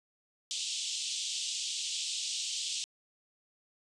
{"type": "band-pass noise", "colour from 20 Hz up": "pink", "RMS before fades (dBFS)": -36, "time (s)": [0.51, 2.84], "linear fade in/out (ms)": 0, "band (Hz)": [2900, 8200], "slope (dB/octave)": 48, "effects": ["resampled to 24000 Hz"]}